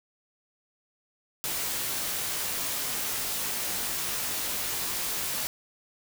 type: noise with comb filter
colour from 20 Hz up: white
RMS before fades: -31 dBFS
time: 1.44-5.47 s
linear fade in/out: 0 ms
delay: 18 ms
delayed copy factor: -0.5
effects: none